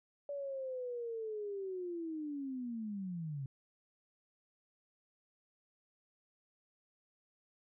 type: linear sweep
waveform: sine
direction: down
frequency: 575 to 130.81 Hz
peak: -38 dBFS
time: 0.29-3.46 s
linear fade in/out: 2 ms
effects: none